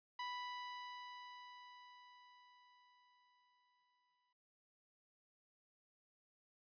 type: tone with exponential decay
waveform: sawtooth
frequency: 987.8 Hz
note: B5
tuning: in tune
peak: -38 dBFS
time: 0.19-4.33 s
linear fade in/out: 5 ms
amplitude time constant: 900 ms
effects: resampled to 11025 Hz